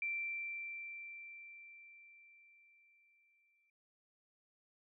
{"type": "tone with exponential decay", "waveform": "sine", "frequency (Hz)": 2349, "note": "D7", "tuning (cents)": 0, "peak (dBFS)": -35, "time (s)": [0.02, 3.7], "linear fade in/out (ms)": 2, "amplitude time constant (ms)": 800, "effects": []}